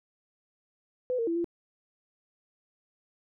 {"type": "tone with pitch steps", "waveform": "sine", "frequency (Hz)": [503, 460, 335, 341.8], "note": ["B4", "A#4", "E4", "F4"], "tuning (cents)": [32, -23, 28, -37], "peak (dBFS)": -26, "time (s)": [1.1, 1.444], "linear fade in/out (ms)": 0, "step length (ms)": 86, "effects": []}